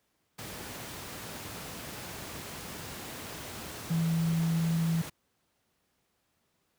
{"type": "tone in noise", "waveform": "sine", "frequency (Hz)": 164.81, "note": "E3", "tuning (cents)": 0, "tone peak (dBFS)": -25, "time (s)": [3.9, 5.02], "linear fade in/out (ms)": 10, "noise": "pink", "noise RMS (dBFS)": -41, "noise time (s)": [0.38, 5.1], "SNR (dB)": 13, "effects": ["pink hiss -75 dBFS RMS until 6.78 s", "high-pass 80 Hz 12 dB/octave"]}